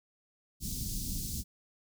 pink band-stop noise, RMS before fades -36 dBFS, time 0.6-1.44 s, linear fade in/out 50 ms, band 240 to 4700 Hz, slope 24 dB/octave, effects none

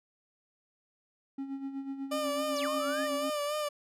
triangle tone with tremolo, 272.7 Hz, C#4, 28 cents flat, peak -31 dBFS, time 1.38-3.3 s, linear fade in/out 5 ms, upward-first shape sine, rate 8.1 Hz, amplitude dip 60%
30% pulse tone with vibrato, 593 Hz, D5, 17 cents sharp, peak -28 dBFS, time 2.11-3.69 s, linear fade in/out 10 ms, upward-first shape sine, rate 3.6 Hz, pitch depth 44 cents each way
sine exponential two-way sweep, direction down then up, 7459 to 1046.5 to 1895 Hz, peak -37 dBFS, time 2.55-3.08 s, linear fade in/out 20 ms, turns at 2.68 s
effects resampled to 32000 Hz

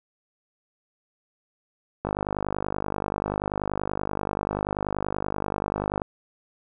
click train, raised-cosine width 1 ms, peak -12 dBFS, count 201, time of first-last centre 2.05-6.018 s, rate 50.4 Hz, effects none

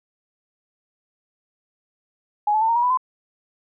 sine tone with pitch steps, 835 / 863.9 / 893.9 / 924.9 / 956.9 / 990.1 / 1024.4 Hz, G#5 / A5 / A5 / A#5 / A#5 / B5 / C6, +9 / -32 / +27 / -14 / +45 / +4 / -37 cents, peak -16 dBFS, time 2.47-2.974 s, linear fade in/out 5 ms, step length 72 ms, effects none

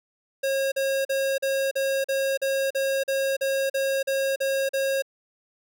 square tone bursts, 542 Hz, C#5, 39 cents flat, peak -23 dBFS, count 14, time 0.43-5.023 s, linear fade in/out 10 ms, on 290 ms, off 41 ms, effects none

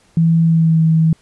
sine tone with pitch glide, 164.81 to 160.95 Hz, E3 to E3, 0 to -41 cents, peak -9 dBFS, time 0.17-1.13 s, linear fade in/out 2 ms, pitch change -41 cents, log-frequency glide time 0.43-0.82 s, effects pink hiss -54 dBFS RMS until 1.21 s + resampled to 24000 Hz

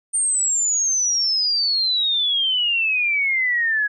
sine exponential sweep, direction down, 8920 to 1661.2 Hz, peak -17 dBFS, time 0.13-3.88 s, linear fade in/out 20 ms, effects none

